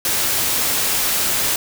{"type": "noise", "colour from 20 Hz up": "white", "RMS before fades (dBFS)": -19, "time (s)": [0.05, 1.56], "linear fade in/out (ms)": 2, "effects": []}